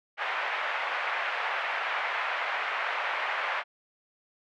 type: band-pass noise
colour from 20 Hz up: white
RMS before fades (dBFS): -31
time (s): 0.17-3.64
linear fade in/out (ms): 50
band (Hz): 620 to 2300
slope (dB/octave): 24
effects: none